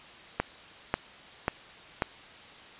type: click train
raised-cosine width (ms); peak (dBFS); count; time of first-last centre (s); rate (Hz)
0.5; -10; 4; 0.4-2.022; 1.85
effects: white hiss -49 dBFS RMS until 2.79 s + resampled to 8000 Hz